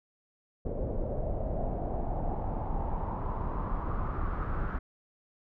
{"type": "noise with low-pass filter sweep", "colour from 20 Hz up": "brown", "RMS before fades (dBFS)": -32, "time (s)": [0.65, 4.79], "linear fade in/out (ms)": 10, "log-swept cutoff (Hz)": [540, 1400], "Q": 4.4, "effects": []}